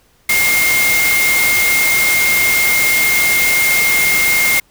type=tone in noise; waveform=sine; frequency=2127 Hz; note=C7; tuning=28 cents sharp; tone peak=-12 dBFS; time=0.29-4.6 s; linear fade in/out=5 ms; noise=white; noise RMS=-17 dBFS; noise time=0.29-4.6 s; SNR=+2 dB; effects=pink hiss -54 dBFS RMS until 4.7 s